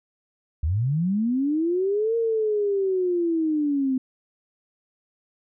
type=linear two-way sweep; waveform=sine; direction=up then down; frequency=69.3 to 464.1 to 256 Hz; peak=-20 dBFS; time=0.63-3.98 s; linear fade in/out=5 ms; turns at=2.16 s; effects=none